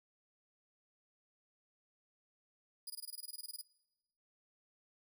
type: tone bursts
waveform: 15% pulse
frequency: 4921 Hz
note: D#8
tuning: 20 cents flat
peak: -36 dBFS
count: 15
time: 2.87-3.615 s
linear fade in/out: 5 ms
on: 31 ms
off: 20 ms
effects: noise-tail reverb RT60 1.0 s tail -23 dB re dry